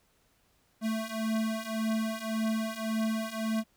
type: beating tone pair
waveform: square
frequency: 220 / 221.8 Hz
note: A3 / A3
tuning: 0 / +14 cents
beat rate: 1.8 Hz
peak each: -34 / -32 dBFS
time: 0.81-3.64 s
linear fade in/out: 50 ms
effects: pink hiss -69 dBFS RMS until 3.76 s